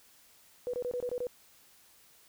sine tone bursts, 492.4 Hz, B4, 5 cents flat, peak -31 dBFS, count 7, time 0.67-1.269 s, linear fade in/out 0 ms, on 65 ms, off 24 ms, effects white hiss -61 dBFS RMS until 2.28 s

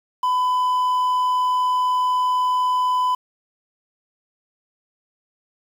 triangle tone with quantisation, 1003 Hz, B5, 26 cents sharp, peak -15 dBFS, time 0.23-3.15 s, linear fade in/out 5 ms, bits 7, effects none

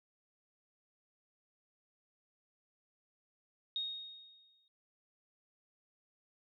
sine tone with exponential decay, 3729 Hz, A#7, in tune, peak -33 dBFS, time 3.76-4.68 s, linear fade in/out 1 ms, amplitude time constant 200 ms, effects none

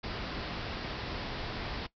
pink low-pass noise, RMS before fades -38 dBFS, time 0.03-1.87 s, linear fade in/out 10 ms, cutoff 5200 Hz, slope 96 dB/octave, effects noise-tail reverb RT60 0.1 s tail -18 dB re dry

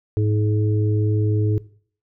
harmonic tone, 106 Hz, G#2, 36 cents sharp, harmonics 1 / 3 / 4, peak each -17 / -27 / -26 dBFS, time 0.17-1.58 s, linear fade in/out 0 ms, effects noise-tail reverb RT60 0.5 s tail -19 dB re dry

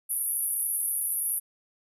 white band-pass noise, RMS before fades -29 dBFS, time 0.09-1.4 s, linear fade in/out 20 ms, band 10000 to 12000 Hz, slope 96 dB/octave, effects none

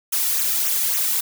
blue noise with flanger, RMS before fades -21 dBFS, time 0.12-1.21 s, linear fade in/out 10 ms, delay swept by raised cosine 0.21 to 1.91 ms, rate 3.6 Hz, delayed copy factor -0.8, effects none

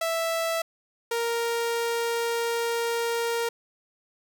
sawtooth tone pair in turn, 659.3 / 466.2 Hz, E5 / A#4, 0 / 0 cents, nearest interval tritone, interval 600 cents, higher first, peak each -21 dBFS, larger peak neither, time 0.01-0.62 / 1.11-3.49 s, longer second, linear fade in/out 5 ms, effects none

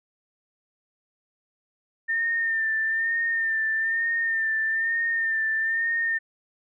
sine tone with vibrato, 1806 Hz, A6, 45 cents sharp, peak -22 dBFS, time 2.08-6.19 s, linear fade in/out 20 ms, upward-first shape sine, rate 1.1 Hz, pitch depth 34 cents each way, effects none

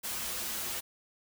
white noise with comb filter, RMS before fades -36 dBFS, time 0.03-0.81 s, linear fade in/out 20 ms, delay 6.9 ms, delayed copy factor -0.7, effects none

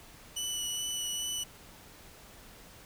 20% pulse tone with vibrato, 2963 Hz, F#7, 2 cents sharp, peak -27 dBFS, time 0.36-1.44 s, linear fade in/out 10 ms, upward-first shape sine, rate 2.4 Hz, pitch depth 11 cents each way, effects pink hiss -53 dBFS RMS until 2.85 s

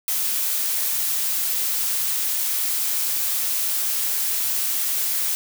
blue noise, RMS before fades -23 dBFS, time 0.08-5.35 s, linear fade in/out 0 ms, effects none

